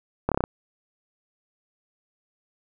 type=slowing click train; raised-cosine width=1 ms; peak=-8 dBFS; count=6; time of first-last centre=0.29-0.439 s; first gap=27 ms; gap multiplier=1.05; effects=none